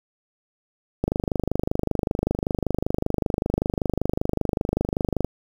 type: click train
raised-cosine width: 2 ms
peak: -8 dBFS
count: 107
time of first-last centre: 1.04-5.246 s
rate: 25.2 Hz
effects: 7-bit